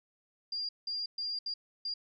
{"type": "tone bursts at uneven times", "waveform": "sine", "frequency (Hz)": 4796, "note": "D8", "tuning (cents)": 36, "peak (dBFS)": -33, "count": 5, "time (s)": [[0.52, 0.69], [0.87, 1.06], [1.18, 1.39], [1.46, 1.54], [1.85, 1.94]], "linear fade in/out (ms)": 5, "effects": []}